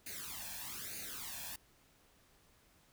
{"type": "noise with flanger", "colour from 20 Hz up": "white", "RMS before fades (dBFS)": -45, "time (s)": [0.06, 1.56], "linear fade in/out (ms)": 5, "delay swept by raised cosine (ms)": [0.45, 1.21], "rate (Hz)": 1.1, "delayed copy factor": 0.85, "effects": ["pink hiss -68 dBFS RMS until 2.92 s"]}